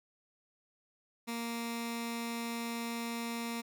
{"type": "tone with notch filter", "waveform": "15% pulse", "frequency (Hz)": 233.1, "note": "A#3", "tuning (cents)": 0, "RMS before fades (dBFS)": -38, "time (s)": [1.27, 3.62], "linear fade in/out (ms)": 20, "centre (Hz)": 580, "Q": 0.86, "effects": []}